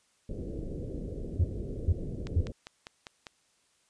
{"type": "low-pass noise", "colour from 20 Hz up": "pink", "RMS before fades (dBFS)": -37, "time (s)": [0.29, 2.52], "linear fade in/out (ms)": 5, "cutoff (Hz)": 530, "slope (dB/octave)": 48}
{"type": "tone bursts", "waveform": "sine", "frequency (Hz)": 86, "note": "F2", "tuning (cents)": -26, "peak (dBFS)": -20, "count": 3, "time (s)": [1.39, 2.412], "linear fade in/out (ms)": 10, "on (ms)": 54, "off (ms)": 430}
{"type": "click train", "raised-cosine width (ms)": 0.2, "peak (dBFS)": -24, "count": 6, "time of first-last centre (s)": [2.27, 3.268], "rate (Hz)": 5.01}
{"effects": ["white hiss -69 dBFS RMS until 3.89 s", "resampled to 22050 Hz"]}